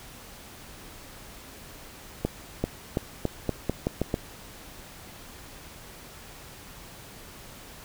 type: accelerating click train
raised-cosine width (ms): 2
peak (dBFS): -11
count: 9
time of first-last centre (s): 2.25-4.142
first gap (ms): 390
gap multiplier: 0.85
effects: pink hiss -46 dBFS RMS until 7.84 s